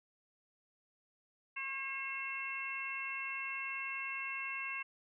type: harmonic tone with a mistuned harmonic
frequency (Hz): 539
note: C#5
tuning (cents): -49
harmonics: 2 / 3 / 4 / 5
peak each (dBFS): -46 / -47 / -42 / -41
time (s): 1.56-4.83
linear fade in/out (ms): 10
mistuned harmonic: 2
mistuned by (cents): +15
effects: none